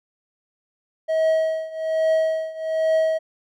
triangle tone with tremolo, 639 Hz, D#5, 46 cents sharp, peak -13 dBFS, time 1.08-3.19 s, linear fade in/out 20 ms, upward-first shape triangle, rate 1.2 Hz, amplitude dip 90%, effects none

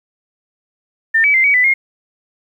sine tone with pitch steps, 1802 / 2288 / 2084 / 2263 / 1995 / 2138 Hz, A6 / D7 / C7 / C#7 / B6 / C7, +41 / -46 / -7 / +35 / +17 / +37 cents, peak -9 dBFS, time 1.14-1.74 s, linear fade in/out 10 ms, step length 100 ms, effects 8-bit

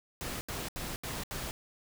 pink noise bursts, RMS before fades -38 dBFS, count 5, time 0.21-1.51 s, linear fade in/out 0 ms, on 200 ms, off 75 ms, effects none

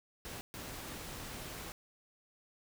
pink noise bursts at uneven times, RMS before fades -45 dBFS, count 2, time 0.25-0.41 / 0.54-1.72 s, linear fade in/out 0 ms, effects none

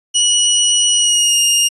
20% pulse tone with pitch glide, 2927 to 2834 Hz, F#7 to F7, -19 to +25 cents, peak -5 dBFS, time 0.14-1.69 s, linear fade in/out 20 ms, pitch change -56 cents, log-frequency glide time 0.95-1.4 s, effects resampled to 24000 Hz

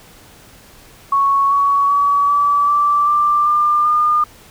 sine tone with pitch steps, 1108.7 / 1122.9 / 1137.2 / 1151.8 / 1166.5 / 1181.4 / 1196.5 / 1211.8 Hz, C#6 / C#6 / C#6 / D6 / D6 / D6 / D6 / D#6, 0 / +22 / +44 / -34 / -12 / +10 / +32 / -46 cents, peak -11 dBFS, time 1.12-4.24 s, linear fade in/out 5 ms, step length 390 ms, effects pink hiss -44 dBFS RMS until 4.5 s

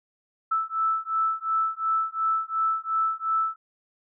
sine beating tone pair, 1315 / 1317.8 Hz, E6 / E6, -5 / -1 cents, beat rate 2.8 Hz, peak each -26 dBFS, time 0.51-3.56 s, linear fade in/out 10 ms, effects none

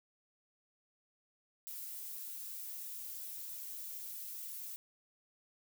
violet noise with flanger, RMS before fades -45 dBFS, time 1.67-4.76 s, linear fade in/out 0 ms, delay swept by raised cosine 2 to 2.88 ms, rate 3.2 Hz, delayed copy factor +0.55, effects none

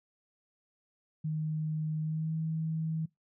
sine tone with pitch glide, 155.56 to 159.84 Hz, D#3 to D#3, 0 to +47 cents, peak -30 dBFS, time 1.24-3.06 s, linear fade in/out 10 ms, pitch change +47 cents, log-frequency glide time 2.01-2.34 s, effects noise-tail reverb RT60 0.2 s tail -24 dB re dry

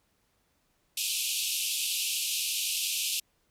pink band-pass noise, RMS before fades -31 dBFS, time 0.97-3.2 s, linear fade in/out 5 ms, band 2500 to 14000 Hz, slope 96 dB/octave, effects pink hiss -72 dBFS RMS until 3.5 s

